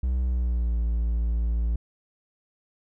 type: tone with pitch glide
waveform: triangle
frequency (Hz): 63 to 57.11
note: B1 to A#1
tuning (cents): +35 to -35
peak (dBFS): -20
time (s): 0.03-1.76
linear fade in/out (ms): 5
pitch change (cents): -170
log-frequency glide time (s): 0.21-0.79
effects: none